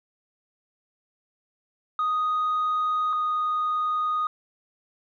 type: tone pair in turn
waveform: sine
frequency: 1244.5 / 1238.8 Hz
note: D#6 / D#6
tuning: 0 / -8 cents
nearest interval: unison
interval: 8 cents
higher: first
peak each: -20 / -21 dBFS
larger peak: first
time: 1.99-3.13 / 3.13-4.27 s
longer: neither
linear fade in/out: 2 ms
effects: tanh soft clip ceiling -20 dBFS